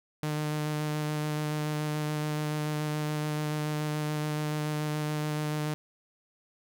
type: tone with vibrato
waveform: sawtooth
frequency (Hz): 151.4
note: D#3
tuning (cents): -47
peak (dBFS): -25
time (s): 0.23-5.74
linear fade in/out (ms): 0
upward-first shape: square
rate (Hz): 7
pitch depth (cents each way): 9
effects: none